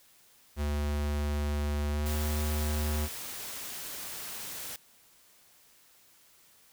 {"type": "tone with pitch glide", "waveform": "square", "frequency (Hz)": [73.42, 75.48], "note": ["D2", "D2"], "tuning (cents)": [0, 48], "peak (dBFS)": -29, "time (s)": [0.56, 3.09], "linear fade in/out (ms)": 50, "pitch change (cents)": 48, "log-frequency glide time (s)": [1.89, 2.13]}
{"type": "noise", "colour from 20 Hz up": "white", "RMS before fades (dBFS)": -40, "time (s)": [2.06, 4.76], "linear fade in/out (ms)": 2}
{"effects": ["white hiss -61 dBFS RMS until 6.72 s"]}